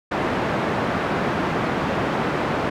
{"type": "band-pass noise", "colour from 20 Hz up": "pink", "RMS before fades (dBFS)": -23, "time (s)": [0.11, 2.7], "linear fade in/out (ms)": 10, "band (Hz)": [150, 1700], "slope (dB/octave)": 12, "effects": []}